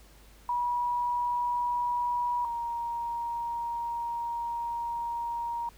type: tone pair in turn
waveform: sine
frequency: 968 / 939.9 Hz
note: B5 / A#5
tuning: -35 / +14 cents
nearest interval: minor second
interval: 51 cents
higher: first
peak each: -26 / -30 dBFS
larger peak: first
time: 0.49-2.45 / 2.45-5.69 s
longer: second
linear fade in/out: 2 ms
effects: added 50 Hz sine -54 dBFS peak until 5.77 s + pink hiss -58 dBFS RMS until 5.77 s